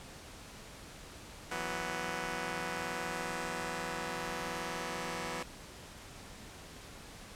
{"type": "chord", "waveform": "5% pulse", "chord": "E suspended second", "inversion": "none", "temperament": "just", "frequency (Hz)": [164.81, 185.42, 247.2], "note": ["E3", "F#3", "B3"], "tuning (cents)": [0, 4, 2], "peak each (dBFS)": -30, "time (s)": [1.51, 5.43], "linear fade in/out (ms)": 2, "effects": ["pink hiss -50 dBFS RMS until 7.35 s", "low-pass 10000 Hz 12 dB/octave"]}